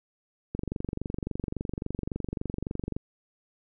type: click train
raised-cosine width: 3 ms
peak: -18 dBFS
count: 58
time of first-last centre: 0.55-2.965 s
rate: 23.6 Hz
effects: none